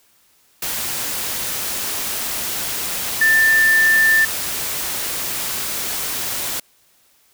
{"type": "tone in noise", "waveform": "sine", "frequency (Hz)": 1778, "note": "A6", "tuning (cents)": 18, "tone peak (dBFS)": -11, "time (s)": [3.21, 4.25], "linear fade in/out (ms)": 5, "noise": "white", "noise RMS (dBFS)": -24, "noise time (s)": [0.62, 6.6], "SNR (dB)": 10, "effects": ["white hiss -57 dBFS RMS until 7.33 s"]}